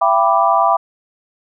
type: chord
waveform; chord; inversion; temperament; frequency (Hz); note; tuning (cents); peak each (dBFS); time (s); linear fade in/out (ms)
sine; E minor seventh; none; equal with one note detuned; 673.9 / 784 / 987.8 / 1174.7; E5 / G5 / B5 / D6; +38 / 0 / 0 / 0; -16; 0.01-0.77; 10
effects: none

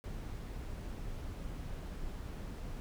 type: noise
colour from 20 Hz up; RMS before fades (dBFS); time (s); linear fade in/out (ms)
brown; -42; 0.04-2.8; 0
effects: none

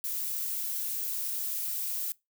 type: noise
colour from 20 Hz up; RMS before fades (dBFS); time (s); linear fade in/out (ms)
violet; -33; 0.04-2.12; 0
effects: noise-tail reverb RT60 0.2 s tail -22 dB re dry

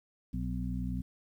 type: harmonic tone with a mistuned harmonic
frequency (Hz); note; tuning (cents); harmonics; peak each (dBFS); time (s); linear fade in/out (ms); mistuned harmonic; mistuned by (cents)
60.7; B1; -29; 1 / 2 / 3 / 4; -36 / -39 / -37 / -39; 0.33-1.02; 10; 4; +64
effects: 11-bit

